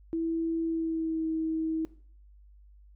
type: tone with pitch glide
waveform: sine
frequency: 328.6 to 320.2 Hz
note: E4 to D#4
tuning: -5 to +50 cents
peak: -27 dBFS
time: 0.13-1.85 s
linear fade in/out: 0 ms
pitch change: -45 cents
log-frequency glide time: 0.63-1.27 s
effects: noise-tail reverb RT60 0.5 s tail -19 dB re dry + added 50 Hz sine -52 dBFS peak until 2.95 s